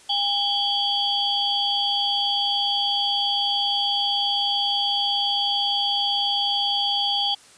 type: tone cluster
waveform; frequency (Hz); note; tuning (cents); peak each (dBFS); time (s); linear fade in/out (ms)
sine; 808 / 3092 / 3334 / 4619; G#5 / G7 / G#7 / D8; -48 / -24 / +6 / -30; -27 / -26 / -23 / -30; 0.09-7.35; 10
effects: white hiss -50 dBFS RMS until 7.57 s + resampled to 22050 Hz